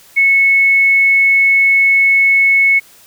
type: tone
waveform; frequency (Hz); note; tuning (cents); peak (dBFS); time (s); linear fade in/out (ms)
sine; 2200; C#7; -14; -7; 0.16-2.8; 20
effects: white hiss -44 dBFS RMS until 3.06 s

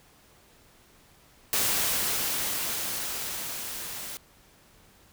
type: noise with level ramp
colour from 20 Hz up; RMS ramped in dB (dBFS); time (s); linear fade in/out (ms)
white; -25 to -38; 1.53-4.17; 0
effects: pink hiss -58 dBFS RMS until 5.12 s

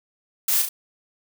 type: noise with echo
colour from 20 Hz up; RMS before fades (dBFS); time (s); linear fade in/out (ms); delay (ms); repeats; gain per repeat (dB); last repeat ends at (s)
blue; -21; 0.48-0.62; 5; 35; 2; -5; 0.69
effects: none

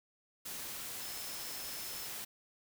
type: tone in noise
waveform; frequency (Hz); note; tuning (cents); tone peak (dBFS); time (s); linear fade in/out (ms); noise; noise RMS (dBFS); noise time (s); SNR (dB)
sine; 5250; E8; -8; -49; 1.01-2.07; 10; white; -43; 0.45-2.25; -9
effects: none

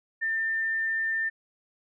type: tone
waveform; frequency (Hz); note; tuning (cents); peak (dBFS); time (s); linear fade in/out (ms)
sine; 1796; A6; +35; -25; 0.21-1.3; 20
effects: none

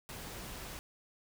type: noise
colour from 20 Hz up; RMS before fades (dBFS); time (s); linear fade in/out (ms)
pink; -45; 0.09-0.79; 0
effects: none

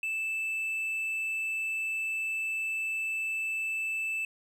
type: tone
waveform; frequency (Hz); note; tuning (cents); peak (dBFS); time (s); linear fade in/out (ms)
triangle; 2637; E7; 0; -28; 0.03-4.25; 2
effects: none

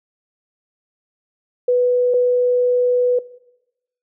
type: tone pair in turn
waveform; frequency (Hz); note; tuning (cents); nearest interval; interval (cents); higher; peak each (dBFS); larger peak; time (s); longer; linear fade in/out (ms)
sine; 493.9 / 493.9; B4 / B4; 0 / 0; unison; 0; neither; -12; neither; 1.68-2.14 / 2.14-3.19; second; 5
effects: noise-tail reverb RT60 0.9 s tail -19 dB re dry

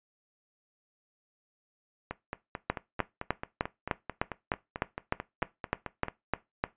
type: two click trains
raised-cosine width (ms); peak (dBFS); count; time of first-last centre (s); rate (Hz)
0.5; -11 / -19; 14 / 19; 2.7-6.639 / 2.11-6.084; 3.3 / 4.53
effects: noise-tail reverb RT60 0.2 s tail -18 dB re dry + resampled to 8000 Hz

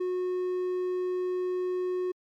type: tone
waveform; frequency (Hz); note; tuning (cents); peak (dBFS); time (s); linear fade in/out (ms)
triangle; 364.5; F#4; -26; -25; 0-2.12; 10
effects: MP3 96 kbps

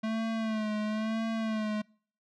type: tone with vibrato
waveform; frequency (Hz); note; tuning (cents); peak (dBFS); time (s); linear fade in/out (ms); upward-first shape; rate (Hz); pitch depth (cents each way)
square; 218.6; A3; -11; -30; 0.03-1.82; 10; sine; 1; 51
effects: noise-tail reverb RT60 0.5 s tail -26 dB re dry + low-pass 4000 Hz 12 dB/octave

